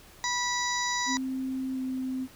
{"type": "harmonic tone", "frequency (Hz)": 980, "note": "B5", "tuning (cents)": -14, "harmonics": [1, 2, 4, 5, 6, 7], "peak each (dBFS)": [-31, -32, -35, -38, -35, -38], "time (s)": [0.24, 1.17], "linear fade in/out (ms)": 0}
{"type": "tone with pitch glide", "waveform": "sine", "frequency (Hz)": [262.1, 259.4], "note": ["C4", "C4"], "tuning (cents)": [3, -15], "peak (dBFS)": -29, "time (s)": [1.06, 2.28], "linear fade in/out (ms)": 50, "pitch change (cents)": -18, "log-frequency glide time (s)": [1.74, 1.8]}
{"effects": ["pink hiss -53 dBFS RMS until 2.35 s"]}